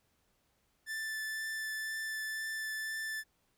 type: tone with vibrato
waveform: 45% pulse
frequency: 1760 Hz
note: A6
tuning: in tune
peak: -36 dBFS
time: 0.86-3.24 s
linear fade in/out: 50 ms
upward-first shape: triangle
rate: 2 Hz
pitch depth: 10 cents each way
effects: pink hiss -75 dBFS RMS until 3.57 s